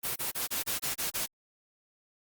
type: noise bursts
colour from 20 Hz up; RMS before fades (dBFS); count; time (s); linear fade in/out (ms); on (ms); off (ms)
white; -32; 8; 0.03-1.266; 20; 130; 28
effects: Opus 32 kbps